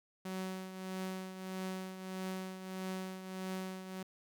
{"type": "tone with tremolo", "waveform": "sawtooth", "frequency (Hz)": 187.6, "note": "F#3", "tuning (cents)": 24, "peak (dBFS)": -33, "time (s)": [0.25, 4.03], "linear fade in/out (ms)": 5, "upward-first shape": "triangle", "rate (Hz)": 1.6, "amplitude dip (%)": 65, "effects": []}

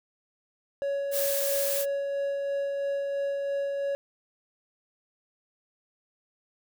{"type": "tone with tremolo", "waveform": "triangle", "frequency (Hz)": 559, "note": "C#5", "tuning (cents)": 14, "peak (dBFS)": -24, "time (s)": [0.82, 3.95], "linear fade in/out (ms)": 0, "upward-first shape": "sine", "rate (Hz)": 3, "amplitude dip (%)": 25}
{"type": "noise", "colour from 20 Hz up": "blue", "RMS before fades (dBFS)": -30, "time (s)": [1.11, 1.86], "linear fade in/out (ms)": 50}
{"effects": []}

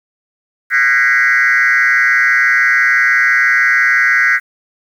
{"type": "tone with frequency modulation", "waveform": "sine", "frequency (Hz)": 1761, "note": "A6", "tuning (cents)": 1, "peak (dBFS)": -7, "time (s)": [0.7, 4.4], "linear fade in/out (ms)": 50, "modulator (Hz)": 126, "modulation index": 2.6, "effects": ["tanh soft clip ceiling -5 dBFS", "7-bit"]}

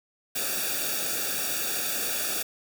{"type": "noise with comb filter", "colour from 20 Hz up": "white", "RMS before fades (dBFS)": -29, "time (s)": [0.35, 2.43], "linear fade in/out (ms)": 10, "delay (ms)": 0.97, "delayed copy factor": -1, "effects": []}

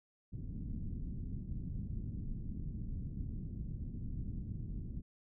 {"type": "low-pass noise", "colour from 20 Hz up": "pink", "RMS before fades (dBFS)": -41, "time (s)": [0.32, 5.02], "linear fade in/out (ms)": 20, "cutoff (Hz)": 230, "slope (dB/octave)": 24, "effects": []}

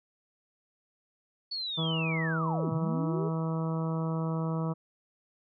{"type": "linear two-way sweep", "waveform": "sine", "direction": "down then up", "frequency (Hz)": [4492, 118.2, 432], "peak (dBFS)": -32, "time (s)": [1.51, 3.29], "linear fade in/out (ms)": 10, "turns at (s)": 2.72}
{"type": "harmonic tone", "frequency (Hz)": 161.9, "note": "E3", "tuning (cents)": -31, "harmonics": [1, 2, 3, 4, 5, 6, 7, 8], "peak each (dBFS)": [-29, -39, -39, -42, -48, -43, -44, -46], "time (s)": [1.77, 4.74], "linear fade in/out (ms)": 20}
{"effects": []}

